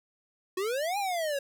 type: exponential two-way sweep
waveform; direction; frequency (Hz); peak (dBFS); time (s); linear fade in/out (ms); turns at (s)
square; up then down; 360.6 to 830.6 to 544; -29; 0.57-1.39; 5; 0.98
effects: none